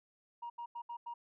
sine tone bursts at uneven times, 946 Hz, A#5, 25 cents sharp, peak -39 dBFS, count 5, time 0.42-0.5 / 0.58-0.66 / 0.75-0.82 / 0.89-0.97 / 1.06-1.14 s, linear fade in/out 10 ms, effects tanh soft clip ceiling -37 dBFS

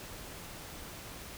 silence, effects pink hiss -46 dBFS RMS until 1.37 s

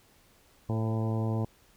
harmonic tone with a mistuned harmonic, 111.3 Hz, A2, 20 cents sharp, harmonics 1 / 2 / 3 / 4 / 5 / 6 / 7 / 8 / 9, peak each -28 / -34 / -38 / -40 / -42 / -44 / -45 / -46 / -47 dBFS, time 0.69-1.45 s, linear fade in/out 5 ms, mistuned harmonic 5, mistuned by -21 cents, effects pink hiss -62 dBFS RMS until 1.76 s

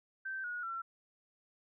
sine tone with pitch steps, 1554 / 1449.9 / 1352.8 Hz, G6 / F#6 / E6, -16 / -36 / +44 cents, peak -37 dBFS, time 0.25-0.82 s, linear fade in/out 10 ms, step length 190 ms, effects none

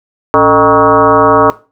sine tone with frequency modulation, 780 Hz, G5, 9 cents flat, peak -3 dBFS, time 0.34-1.5 s, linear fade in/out 0 ms, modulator 167 Hz, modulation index 2.9, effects noise-tail reverb RT60 0.3 s tail -17 dB re dry

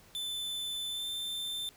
45% pulse tone with pitch glide, 3520 to 3559 Hz, A7 to A7, 0 to +19 cents, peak -34 dBFS, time 0.15-1.69 s, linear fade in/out 0 ms, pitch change +19 cents, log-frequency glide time 0.9-1.06 s, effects pink hiss -59 dBFS RMS until 1.76 s

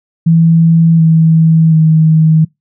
sine tone with pitch steps, 164.81 / 161.6 / 158.46 Hz, E3 / E3 / D#3, 0 / -34 / +32 cents, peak -4 dBFS, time 0.26-2.45 s, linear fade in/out 10 ms, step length 730 ms, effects noise-tail reverb RT60 0.2 s tail -26 dB re dry

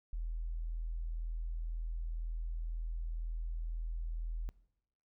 sine tone, 41 Hz, E1, 9 cents flat, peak -35 dBFS, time 0.13-4.49 s, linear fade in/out 0 ms, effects noise-tail reverb RT60 0.9 s tail -22 dB re dry

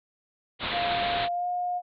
white low-pass noise, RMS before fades -31 dBFS, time 0.59-1.29 s, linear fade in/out 50 ms, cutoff 4100 Hz, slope 96 dB/octave
sine tone with pitch glide, 698.5 to 714.8 Hz, F5 to F5, 0 to +40 cents, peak -26 dBFS, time 0.71-1.82 s, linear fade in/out 50 ms, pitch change +40 cents, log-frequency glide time 1.3-1.47 s
effects none

